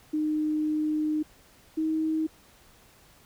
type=tone pair in turn; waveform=sine; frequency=306.4 / 315.9 Hz; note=D#4 / D#4; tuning=-27 / +26 cents; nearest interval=minor second; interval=53 cents; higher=second; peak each=-24 dBFS; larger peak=neither; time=0.13-1.23 / 1.77-2.27 s; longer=first; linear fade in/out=10 ms; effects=pink hiss -57 dBFS RMS until 3.25 s